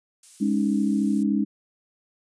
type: noise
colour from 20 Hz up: violet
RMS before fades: -42 dBFS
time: 0.23-1.23 s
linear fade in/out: 2 ms
type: chord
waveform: sine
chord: Ab suspended fourth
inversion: none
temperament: equal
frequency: 207.7 / 277.2 / 311.1 Hz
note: Ab3 / Db4 / Eb4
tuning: 0 / 0 / 0 cents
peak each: -22 / -25 / -27 dBFS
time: 0.4-1.45 s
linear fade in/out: 20 ms
effects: resampled to 22050 Hz